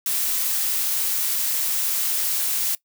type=noise; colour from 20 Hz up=blue; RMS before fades=-23 dBFS; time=0.06-2.75 s; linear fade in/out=2 ms; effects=noise-tail reverb RT60 0.1 s tail -20 dB re dry